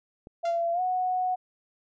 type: click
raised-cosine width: 2 ms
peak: -31 dBFS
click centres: 0.271 s
type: tone with pitch glide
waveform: sine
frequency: 679 to 736.2 Hz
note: F5 to F#5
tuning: -49 to -9 cents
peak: -24 dBFS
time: 0.43-1.36 s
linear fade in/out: 20 ms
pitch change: +140 cents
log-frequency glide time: 0.73-0.81 s
type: tone with exponential decay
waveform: sawtooth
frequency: 693 Hz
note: F5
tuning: 14 cents flat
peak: -29 dBFS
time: 0.45-0.66 s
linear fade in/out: 5 ms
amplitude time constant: 45 ms
effects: resampled to 16000 Hz